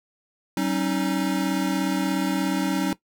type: tone cluster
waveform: square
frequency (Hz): 190.4 / 273.8 / 310.7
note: F#3 / C#4 / D#4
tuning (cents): +50 / -21 / -2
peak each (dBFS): -27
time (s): 0.57-2.93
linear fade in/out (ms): 2
effects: noise-tail reverb RT60 0.1 s tail -17 dB re dry